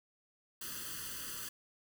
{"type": "noise with comb filter", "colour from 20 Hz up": "white", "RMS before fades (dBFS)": -43, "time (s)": [0.61, 1.49], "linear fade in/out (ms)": 5, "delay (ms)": 0.65, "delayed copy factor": 0.95, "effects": []}